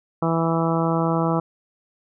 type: harmonic tone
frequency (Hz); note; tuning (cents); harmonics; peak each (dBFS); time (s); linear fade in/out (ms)
164.81; E3; 0; 1 / 2 / 3 / 4 / 5 / 6 / 7 / 8; -22 / -25 / -27 / -28 / -29 / -30 / -30 / -31; 0.22-1.4; 5
effects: none